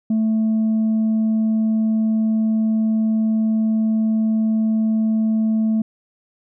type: tone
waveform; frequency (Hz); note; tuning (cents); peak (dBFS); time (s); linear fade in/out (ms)
sine; 220; A3; 0; -13; 0.1-5.82; 5
effects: tanh soft clip ceiling -14 dBFS